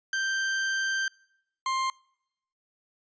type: tone pair in turn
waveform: 40% pulse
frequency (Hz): 1568 / 1054.6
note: G6 / C6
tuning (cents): 0 / +13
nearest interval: perfect fifth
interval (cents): 687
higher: first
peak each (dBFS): -25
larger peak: neither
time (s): 0.13-1.08 / 1.66-1.9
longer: first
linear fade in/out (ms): 2
effects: noise-tail reverb RT60 0.8 s tail -26 dB re dry + resampled to 16000 Hz